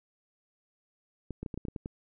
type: clicks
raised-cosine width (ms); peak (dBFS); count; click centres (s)
3; -24; 9; 1.307 / 1.43 / 1.462 / 1.542 / 1.576 / 1.652 / 1.684 / 1.762 / 1.859
effects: none